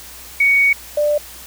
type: tone pair in turn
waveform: sine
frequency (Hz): 2236 / 592.2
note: C#7 / D5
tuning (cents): +14 / +14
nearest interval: octave + major seventh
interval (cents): 2300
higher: first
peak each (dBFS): -10 / -13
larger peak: first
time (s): 0.4-0.73 / 0.97-1.18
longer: first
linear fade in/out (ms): 5
effects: added 60 Hz sine -45 dBFS peak until 1.46 s + white hiss -37 dBFS RMS until 1.46 s